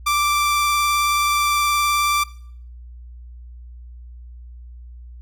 sawtooth tone with vibrato, 1174.7 Hz, D6, in tune, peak -13 dBFS, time 0.06-2.24 s, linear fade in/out 10 ms, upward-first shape sine, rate 19 Hz, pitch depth 13 cents each way, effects noise-tail reverb RT60 0.6 s tail -21 dB re dry + added 60 Hz sine -36 dBFS peak until 5.21 s

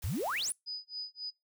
white noise, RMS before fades -47 dBFS, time 0.02-0.51 s, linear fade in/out 5 ms
sine exponential sweep, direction up, 71 to 10980 Hz, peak -31 dBFS, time 0.04-0.52 s, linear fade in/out 0 ms
sine tone with tremolo, 4978 Hz, D#8, in tune, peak -35 dBFS, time 0.66-1.31 s, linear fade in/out 20 ms, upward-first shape sine, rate 3.7 Hz, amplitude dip 100%
effects noise-tail reverb RT60 0.2 s tail -26 dB re dry

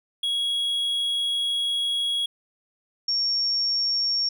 triangle / sine tone pair in turn, 3322 / 5514 Hz, G#7 / F8, 0 / -23 cents, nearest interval major sixth, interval 877 cents, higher second, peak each -21 dBFS, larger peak neither, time 0.23-2.26 / 3.08-4.29 s, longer first, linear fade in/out 5 ms, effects none

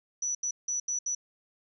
sine tone bursts at uneven times, 5920 Hz, F#8, in tune, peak -28 dBFS, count 5, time 0.22-0.35 / 0.43-0.51 / 0.68-0.8 / 0.88-0.99 / 1.06-1.15 s, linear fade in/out 5 ms, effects none

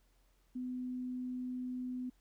sine tone, 251.8 Hz, B3, 34 cents sharp, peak -37 dBFS, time 0.55-2.1 s, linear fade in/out 10 ms, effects added 43 Hz sine -68 dBFS peak until 2.2 s + pink hiss -75 dBFS RMS until 2.2 s

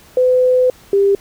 sine tone pair in turn, 506 / 397.6 Hz, B4 / G4, +42 / +25 cents, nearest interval major third, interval 417 cents, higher first, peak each -9 dBFS, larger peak neither, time 0.17-0.7 / 0.93-1.15 s, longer first, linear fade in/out 2 ms, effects pink hiss -45 dBFS RMS until 1.2 s

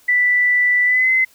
sine tone with pitch glide, 1975.5 to 2050 Hz, B6 to C7, 0 to -36 cents, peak -12 dBFS, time 0.08-1.25 s, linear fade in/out 10 ms, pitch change +64 cents, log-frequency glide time 0.85-1.1 s, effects white hiss -52 dBFS RMS until 1.34 s

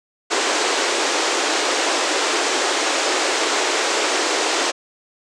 pink band-pass noise, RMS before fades -20 dBFS, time 0.3-4.72 s, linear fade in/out 20 ms, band 310 to 8100 Hz, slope 48 dB/octave, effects none

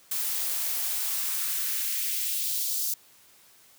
blue noise with high-pass filter sweep, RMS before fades -29 dBFS, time 0.11-2.94 s, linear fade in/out 5 ms, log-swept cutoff 310 to 5300 Hz, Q 1.3, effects white hiss -57 dBFS RMS until 3.78 s + high-pass 60 Hz 12 dB/octave

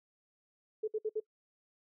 sine tone bursts, 433 Hz, A4, 28 cents flat, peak -30 dBFS, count 4, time 0.83-1.202 s, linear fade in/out 10 ms, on 48 ms, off 60 ms, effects noise-tail reverb RT60 0.1 s tail -22 dB re dry

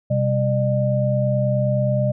sine tone cluster, 127.4 / 196.8 / 603 Hz, C3 / G3 / D5, -46 / +7 / +46 cents, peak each -19 / -25 / -21 dBFS, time 0.1-2.12 s, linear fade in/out 10 ms, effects none

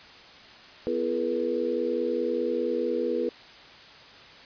sine tone cluster, 248.3 / 338.2 / 422.8 / 482.9 Hz, B3 / E4 / G#4 / B4, +9 / +44 / +31 / -39 cents, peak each -33 / -31 / -30 / -28 dBFS, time 0.87-3.29 s, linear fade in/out 0 ms, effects white hiss -48 dBFS RMS until 4.45 s + resampled to 11025 Hz

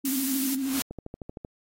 sine tone with vibrato, 268.6 Hz, C4, 46 cents sharp, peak -26 dBFS, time 0.04-0.8 s, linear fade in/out 10 ms, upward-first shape square, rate 13 Hz, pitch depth 43 cents each way
blue noise, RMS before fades -30 dBFS, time 0.05-0.55 s, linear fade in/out 2 ms
white noise with exponential growth, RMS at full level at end -27 dBFS, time 0.36-0.82 s, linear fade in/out 0 ms, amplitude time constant 100 ms
click train, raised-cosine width 2 ms, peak -24 dBFS, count 8, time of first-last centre 0.91-1.448 s, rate 13 Hz
effects AAC 48 kbps

